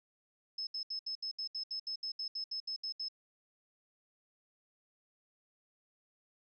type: tone bursts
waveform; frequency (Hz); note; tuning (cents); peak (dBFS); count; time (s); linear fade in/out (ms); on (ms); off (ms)
sine; 5200; E8; -24; -36; 16; 0.58-3.085; 5; 90; 71
effects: none